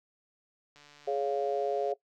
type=click train; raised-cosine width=0.2 ms; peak=-38 dBFS; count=170; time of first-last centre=0.76-1.918 s; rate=146 Hz
type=harmonic tone; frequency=139.7 Hz; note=C#3; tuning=14 cents sharp; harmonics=3 / 4 / 5; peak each=-31 / -32 / -33 dBFS; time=1.07-1.94 s; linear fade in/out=10 ms
effects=noise-tail reverb RT60 0.1 s tail -19 dB re dry